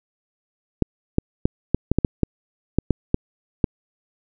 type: clicks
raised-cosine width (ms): 3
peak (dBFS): -3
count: 12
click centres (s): 0.823 / 1.184 / 1.455 / 1.746 / 1.916 / 1.986 / 2.048 / 2.233 / 2.786 / 2.907 / 3.144 / 3.642
effects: none